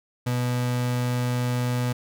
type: tone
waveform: 35% pulse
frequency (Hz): 123.5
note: B2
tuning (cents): 0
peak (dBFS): -21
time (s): 0.26-1.93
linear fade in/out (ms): 10
effects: none